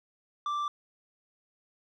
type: tone with tanh clipping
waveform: sine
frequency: 1174.7 Hz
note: D6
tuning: in tune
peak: -30 dBFS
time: 0.46-0.68 s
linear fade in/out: 2 ms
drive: 6 dB
effects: none